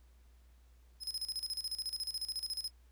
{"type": "tone with tremolo", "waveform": "40% pulse", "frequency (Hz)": 5110, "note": "D#8", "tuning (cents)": 45, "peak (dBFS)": -34, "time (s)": [1, 2.71], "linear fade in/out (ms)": 50, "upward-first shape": "square", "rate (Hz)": 14, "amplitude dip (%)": 80, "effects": ["added 60 Hz sine -59 dBFS peak until 2.91 s", "pink hiss -73 dBFS RMS until 2.91 s"]}